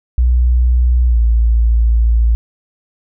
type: tone with pitch glide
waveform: sine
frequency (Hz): 61.1 to 57.01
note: B1 to A#1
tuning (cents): -18 to -38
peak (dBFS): -8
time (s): 0.18-2.35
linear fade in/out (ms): 0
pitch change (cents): -120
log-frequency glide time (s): 1.07-1.19
effects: none